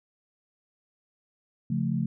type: chord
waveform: sine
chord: Db augmented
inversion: none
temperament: equal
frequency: 138.59 / 174.61 / 220 Hz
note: Db3 / F3 / A3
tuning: 0 / 0 / 0 cents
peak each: -29 dBFS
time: 1.7-2.06 s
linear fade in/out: 5 ms
effects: none